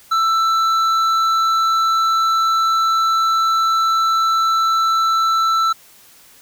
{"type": "tone with hard clipping", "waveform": "triangle", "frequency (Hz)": 1328, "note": "E6", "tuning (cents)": 12, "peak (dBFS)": -15, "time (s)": [0.11, 5.73], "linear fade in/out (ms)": 10, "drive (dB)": 11, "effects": ["white hiss -47 dBFS RMS until 6.41 s"]}